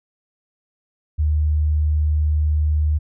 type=tone; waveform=sine; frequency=76 Hz; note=D#2; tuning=40 cents flat; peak=-15 dBFS; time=1.18-2.99 s; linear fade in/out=20 ms; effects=none